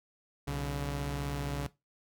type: tone pair together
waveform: sawtooth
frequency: 63.34 / 142.2 Hz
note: B1 / C#3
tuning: +44 / +45 cents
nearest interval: octave + major second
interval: 1401 cents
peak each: -34 / -30 dBFS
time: 0.47-1.67 s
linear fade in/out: 10 ms
effects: noise-tail reverb RT60 0.2 s tail -17 dB re dry